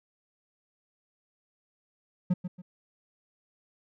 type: tone with echo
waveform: triangle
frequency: 180 Hz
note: F#3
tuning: 47 cents flat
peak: -19 dBFS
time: 2.3-2.34 s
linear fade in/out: 10 ms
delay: 140 ms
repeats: 2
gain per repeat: -10 dB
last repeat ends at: 2.62 s
effects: none